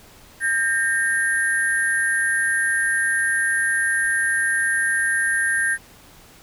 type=tone cluster; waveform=sine; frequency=1595 / 1835 / 10620 Hz; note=G6 / A#6 / E9; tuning=+30 / -28 / +12 cents; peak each=-21 / -21 / -28 dBFS; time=0.4-5.78 s; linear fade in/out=50 ms; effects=pink hiss -48 dBFS RMS until 6.42 s